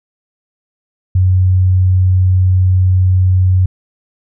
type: tone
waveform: sine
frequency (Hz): 92.5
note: F#2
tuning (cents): 0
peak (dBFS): -7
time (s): 1.15-3.66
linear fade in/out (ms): 5
effects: none